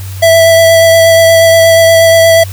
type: tone with vibrato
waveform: square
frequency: 659.3 Hz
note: E5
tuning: in tune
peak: -3 dBFS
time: 0.22-2.44 s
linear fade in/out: 10 ms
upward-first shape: sine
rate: 8.4 Hz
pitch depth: 12 cents each way
effects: added 95 Hz sine -19 dBFS peak until 2.52 s + white hiss -31 dBFS RMS until 2.52 s